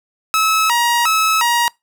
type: tone with vibrato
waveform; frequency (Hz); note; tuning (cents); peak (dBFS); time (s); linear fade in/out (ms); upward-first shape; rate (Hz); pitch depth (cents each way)
sawtooth; 1108.7; C#6; 0; -9; 0.34-1.68; 0; square; 1.4; 270
effects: noise-tail reverb RT60 0.2 s tail -25 dB re dry